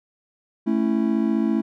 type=chord; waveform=triangle; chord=A major; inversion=none; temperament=just; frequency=220 / 275 / 330 Hz; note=A3 / C#4 / E4; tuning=0 / -14 / +2 cents; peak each=-19 / -23 / -22 dBFS; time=0.66-1.62 s; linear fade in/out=20 ms; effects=none